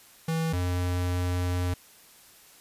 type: tone pair in turn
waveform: square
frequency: 162.5 / 89.48 Hz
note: E3 / F2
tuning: -24 / +43 cents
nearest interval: minor seventh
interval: 1033 cents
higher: first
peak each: -26 / -26 dBFS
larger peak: neither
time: 0.28-0.53 / 0.53-1.74 s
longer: second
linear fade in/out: 5 ms
effects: white hiss -54 dBFS RMS until 2.6 s + resampled to 32000 Hz